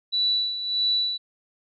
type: tone with tremolo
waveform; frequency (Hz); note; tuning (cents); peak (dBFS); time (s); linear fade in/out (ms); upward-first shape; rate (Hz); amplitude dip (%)
sine; 3951; B7; 0; -19; 0.12-1.18; 20; sine; 1.6; 65
effects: none